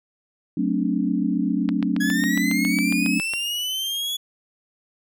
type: chord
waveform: sine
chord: D dominant seventh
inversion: first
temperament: equal with one note detuned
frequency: 185 / 220 / 266 / 293.7 Hz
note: F#3 / A3 / C4 / D4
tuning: 0 / 0 / +29 / 0 cents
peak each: -25 dBFS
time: 0.57-3.2 s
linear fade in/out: 5 ms
type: click train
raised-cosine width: 0.3 ms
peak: -15 dBFS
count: 13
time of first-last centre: 1.69-3.336 s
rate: 7.29 Hz
type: linear sweep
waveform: 40% pulse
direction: up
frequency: 1661.2 to 3405 Hz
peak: -23 dBFS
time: 2-4.17 s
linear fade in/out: 10 ms
effects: none